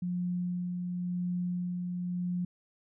sine tone with tremolo, 178.1 Hz, F3, 34 cents sharp, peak -29 dBFS, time 0.02-2.45 s, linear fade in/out 5 ms, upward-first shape sine, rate 0.94 Hz, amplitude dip 30%, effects none

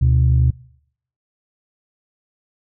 sine tone pair together, 73.42 / 124.87 Hz, D2 / B2, 0 / +20 cents, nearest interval major sixth, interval 920 cents, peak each -13 dBFS, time 0.01-0.51 s, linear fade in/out 10 ms, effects noise-tail reverb RT60 0.7 s tail -24 dB re dry + tanh soft clip ceiling -6 dBFS

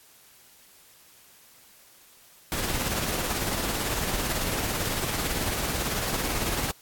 pink noise with tremolo, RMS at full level -27 dBFS, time 2.52-6.71 s, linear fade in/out 0 ms, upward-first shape sine, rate 18 Hz, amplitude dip 35%, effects white hiss -55 dBFS RMS until 6.81 s + AAC 64 kbps

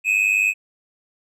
triangle tone pair together, 2489 / 2589 Hz, D#7 / E7, 0 / -32 cents, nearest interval minor second, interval 68 cents, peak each -17 dBFS, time 0.04-0.54 s, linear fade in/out 50 ms, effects none

